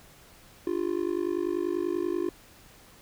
triangle tone with amplitude modulation, 349.2 Hz, F4, in tune, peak -20 dBFS, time 0.67-2.29 s, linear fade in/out 2 ms, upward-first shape sine, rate 50.3 Hz, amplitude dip 100%, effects pink hiss -54 dBFS RMS until 3.01 s

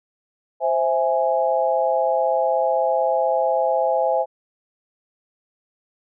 sine chord, C augmented, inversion none, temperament equal, 523.3 / 659.3 / 830.6 Hz, C5 / E5 / G#5, 0 / 0 / 0 cents, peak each -21 / -21 / -22 dBFS, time 0.6-4.26 s, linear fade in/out 50 ms, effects none

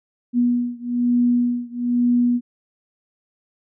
sine beating tone pair, 242.2 / 243.3 Hz, B3 / B3, -34 / -26 cents, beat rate 1.1 Hz, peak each -19 / -20 dBFS, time 0.33-2.41 s, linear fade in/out 50 ms, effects none

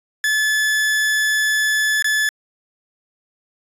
40% pulse tone with dropouts, 1727 Hz, A6, 33 cents flat, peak -15 dBFS, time 0.24-2.29 s, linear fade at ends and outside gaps 1 ms, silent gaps 2.024-2.044 s, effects resampled to 32000 Hz

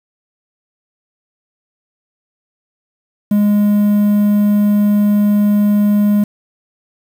triangle tone with quantisation, 206.6 Hz, G#3, 9 cents flat, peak -7 dBFS, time 3.31-6.24 s, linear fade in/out 5 ms, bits 6, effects none

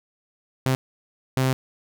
sawtooth tone bursts at uneven times, 130.81 Hz, C3, in tune, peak -15 dBFS, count 2, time 0.66-0.75 / 1.37-1.53 s, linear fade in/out 0 ms, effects none

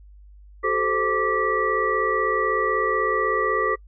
sine tone cluster, 378.7 / 434.8 / 520 / 1170 / 1941 Hz, F#4 / A4 / C5 / D6 / B6, +40 / -21 / -11 / -7 / -31 cents, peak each -28 / -25 / -29 / -23 / -27 dBFS, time 0.63-3.76 s, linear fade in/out 20 ms, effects noise-tail reverb RT60 0.1 s tail -26 dB re dry + added 50 Hz sine -44 dBFS peak until 3.87 s

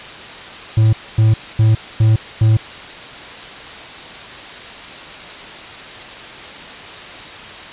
triangle tone bursts, 110 Hz, A2, in tune, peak -6 dBFS, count 5, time 0.77-2.57 s, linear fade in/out 5 ms, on 160 ms, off 250 ms, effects white hiss -32 dBFS RMS until 7.72 s + resampled to 8000 Hz

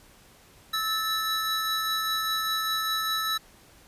square tone cluster, 1305 / 1760 / 3920 Hz, E6 / A6 / B7, -18 / 0 / -14 cents, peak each -30 / -34 / -30 dBFS, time 0.73-3.38 s, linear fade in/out 10 ms, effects pink hiss -55 dBFS RMS until 3.87 s + resampled to 32000 Hz

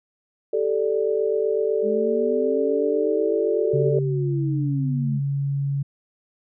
sine chord, G suspended second, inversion none, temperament equal, 392 / 440 / 587.3 Hz, G4 / A4 / D5, 0 / 0 / 0 cents, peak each -25 / -21 / -27 dBFS, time 0.53-3.99 s, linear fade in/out 5 ms
sine linear two-way sweep, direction up then down, 205.2 to 392 to 205.2 Hz, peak -26 dBFS, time 1.82-5.21 s, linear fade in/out 50 ms, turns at 4.03 s
sine tone, 139.8 Hz, C#3, 15 cents sharp, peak -21 dBFS, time 3.73-5.83 s, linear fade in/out 10 ms
effects none

